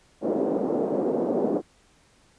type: band-pass noise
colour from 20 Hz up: white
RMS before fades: -25 dBFS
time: 0.21-1.62 s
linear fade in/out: 50 ms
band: 220 to 540 Hz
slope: 24 dB/octave
effects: pink hiss -60 dBFS RMS until 2.38 s + resampled to 22050 Hz